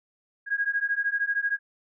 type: beating tone pair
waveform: sine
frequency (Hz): 1633 / 1646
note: G#6 / G#6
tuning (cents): -30 / -16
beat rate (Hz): 13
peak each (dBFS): -27 / -27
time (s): 0.46-1.59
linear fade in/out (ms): 50
effects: none